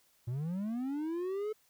triangle linear sweep, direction up, 113.3 to 436.7 Hz, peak -31 dBFS, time 0.27-1.53 s, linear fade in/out 10 ms, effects white hiss -69 dBFS RMS until 1.69 s

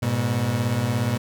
30% pulse beating tone pair, 103.83 / 120.83 Hz, G#2 / B2, 0 / -37 cents, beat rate 17 Hz, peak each -23 / -20 dBFS, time 0.02-1.18 s, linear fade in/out 10 ms, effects none

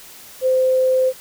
sine tone, 517 Hz, C5, 21 cents flat, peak -13 dBFS, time 0.41-1.13 s, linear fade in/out 50 ms, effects white hiss -41 dBFS RMS until 1.2 s

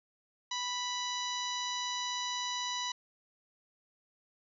harmonic tone, 987 Hz, B5, 1 cent flat, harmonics 1 / 2 / 3 / 4 / 5 / 6 / 7, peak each -38 / -43 / -42 / -38 / -48 / -42 / -50 dBFS, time 0.51-2.92 s, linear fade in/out 5 ms, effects none

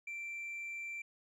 triangle tone with hard clipping, 2349 Hz, D7, in tune, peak -39 dBFS, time 0.07-1.02 s, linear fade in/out 5 ms, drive 1 dB, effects none

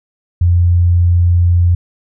sine tone, 87.31 Hz, F2, in tune, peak -7 dBFS, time 0.41-1.75 s, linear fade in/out 5 ms, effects none

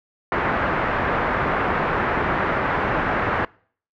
white low-pass noise, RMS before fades -22 dBFS, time 0.32-3.45 s, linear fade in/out 2 ms, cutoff 1700 Hz, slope 24 dB/octave, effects noise-tail reverb RT60 0.5 s tail -24 dB re dry

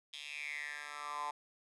10% pulse tone with high-pass filter sweep, 147 Hz, D3, 2 cents sharp, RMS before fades -43 dBFS, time 0.13-1.31 s, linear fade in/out 5 ms, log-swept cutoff 3200 to 930 Hz, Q 7.5, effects resampled to 24000 Hz

